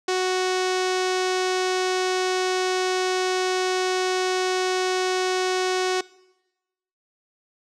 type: tone with low-pass filter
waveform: sawtooth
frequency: 370 Hz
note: F#4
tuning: in tune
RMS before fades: -23 dBFS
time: 0.08-6.01 s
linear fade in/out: 5 ms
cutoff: 6200 Hz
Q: 1.6
effects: noise-tail reverb RT60 1.0 s tail -22 dB re dry